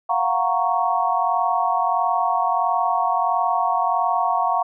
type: chord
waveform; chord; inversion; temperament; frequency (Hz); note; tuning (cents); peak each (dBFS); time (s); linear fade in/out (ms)
sine; Gb major seventh; third; equal; 698.5 / 740 / 932.3 / 1108.7; F5 / Gb5 / Bb5 / Db6; 0 / 0 / 0 / 0; -23; 0.09-4.63; 10
effects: none